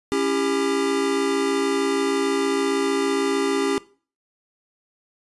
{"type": "chord", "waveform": "square", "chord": "C# diminished", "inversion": "none", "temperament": "just", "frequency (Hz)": [277.2, 332.6, 399.1], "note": ["C#4", "E4", "G4"], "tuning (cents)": [0, 16, 31], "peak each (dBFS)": [-25, -29, -23], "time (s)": [0.12, 3.78], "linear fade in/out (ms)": 0, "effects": ["noise-tail reverb RT60 0.4 s tail -20 dB re dry", "resampled to 24000 Hz"]}